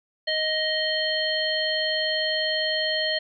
harmonic tone with a mistuned harmonic, 625 Hz, D#5, 8 cents sharp, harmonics 1 / 3 / 5 / 7, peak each -28 / -28 / -28 / -28 dBFS, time 0.27-3.19 s, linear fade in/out 10 ms, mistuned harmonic 7, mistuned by -33 cents, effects none

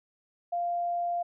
sine tone, 696 Hz, F5, 6 cents flat, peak -27 dBFS, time 0.52-1.23 s, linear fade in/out 10 ms, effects none

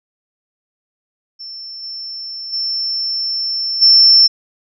sine tone with level steps, 5370 Hz, E8, 31 cents sharp, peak -28 / -25 / -17 / -5 dBFS, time 1.39-4.28 s, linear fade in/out 20 ms, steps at 1.82 / 2.52 / 3.81 s, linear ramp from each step 20 ms, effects none

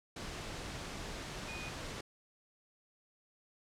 sine tone in noise, 2477 Hz, D#7, 8 cents flat, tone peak -45 dBFS, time 1.48-1.69 s, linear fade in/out 5 ms, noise pink, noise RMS -43 dBFS, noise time 0.16-2.01 s, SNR -5 dB, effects low-pass 7000 Hz 12 dB/octave

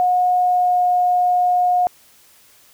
sine tone with pitch glide, 724 to 719.4 Hz, F#5 to F#5, -38 to -49 cents, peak -13 dBFS, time 0-1.87 s, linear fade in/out 0 ms, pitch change -11 cents, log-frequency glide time 0.37-0.81 s, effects white hiss -51 dBFS RMS until 2.73 s

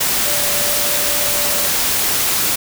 sine tone in noise, 583 Hz, D5, 13 cents flat, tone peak -27 dBFS, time 0.25-1.67 s, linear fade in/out 10 ms, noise white, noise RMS -17 dBFS, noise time 0-2.56 s, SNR -13 dB, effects none

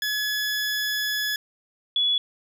20% pulse / sine tone pair in turn, 1700 / 3400 Hz, G#6 / G#7, +40 / +40 cents, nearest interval octave, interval 1200 cents, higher second, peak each -19 dBFS, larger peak neither, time 0.02-1.36 / 1.96-2.18 s, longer first, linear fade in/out 2 ms, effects none

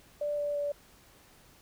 sine tone with pitch steps, 587.3 / 582.9 / 578.5 Hz, D5 / D5 / D5, 0 / -13 / -26 cents, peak -29 dBFS, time 0.21-0.72 s, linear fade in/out 5 ms, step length 170 ms, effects pink hiss -59 dBFS RMS until 1.61 s

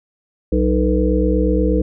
harmonic tone with a mistuned harmonic, 61.8 Hz, B1, 2 cents sharp, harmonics 1 / 3 / 5 / 7 / 8, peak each -17 / -21 / -19 / -22 / -21 dBFS, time 0.52-1.82 s, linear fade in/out 5 ms, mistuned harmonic 7, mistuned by +53 cents, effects none

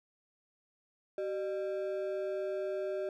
triangle ring-modulated tone, 493.9 Hz, B4, in tune, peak -28 dBFS, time 1.18-3.09 s, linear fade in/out 2 ms, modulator 112 Hz, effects none

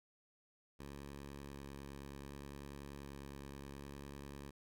10% pulse tone with vibrato, 69.9 Hz, C#2, 15 cents sharp, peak -40 dBFS, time 0.79-4.51 s, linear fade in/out 10 ms, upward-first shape square, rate 0.67 Hz, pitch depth 9 cents each way, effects none

